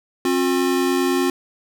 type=tone pair together; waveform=square; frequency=268.3 / 358.2 Hz; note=C4 / F4; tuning=+44 / +44 cents; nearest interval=perfect fourth; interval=500 cents; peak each=-21 / -20 dBFS; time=0.25-1.3 s; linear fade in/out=2 ms; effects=none